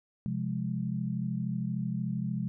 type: chord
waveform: sine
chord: F minor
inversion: second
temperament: equal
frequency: 130.81 / 174.61 / 207.7 Hz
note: C3 / F3 / Ab3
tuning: 0 / 0 / 0 cents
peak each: -34 dBFS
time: 0.26-2.48 s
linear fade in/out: 0 ms
effects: none